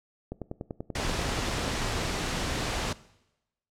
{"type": "click train", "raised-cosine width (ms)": 2, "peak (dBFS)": -21, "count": 15, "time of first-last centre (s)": [0.32, 1.679], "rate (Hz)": 10.3}
{"type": "noise", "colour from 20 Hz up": "pink", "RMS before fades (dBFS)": -30, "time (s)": [0.95, 2.93], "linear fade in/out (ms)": 5}
{"effects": ["noise-tail reverb RT60 0.9 s tail -19 dB re dry", "low-pass 7000 Hz 12 dB/octave"]}